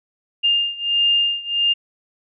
sine beating tone pair, 2810 / 2811.5 Hz, F7 / F7, +10 / +11 cents, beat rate 1.5 Hz, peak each -18 / -20 dBFS, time 0.43-1.74 s, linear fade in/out 20 ms, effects none

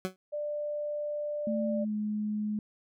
20% pulse tone with exponential decay, 186.6 Hz, F#3, 15 cents sharp, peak -22 dBFS, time 0.05-0.16 s, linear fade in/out 0 ms, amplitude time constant 23 ms
sine tone, 592 Hz, D5, 14 cents sharp, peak -31 dBFS, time 0.32-1.85 s, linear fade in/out 20 ms
sine tone with pitch glide, 220 to 211.3 Hz, A3 to G#3, 0 to +30 cents, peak -29 dBFS, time 1.47-2.59 s, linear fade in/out 2 ms, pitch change -70 cents, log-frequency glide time 1.69-1.94 s
effects none

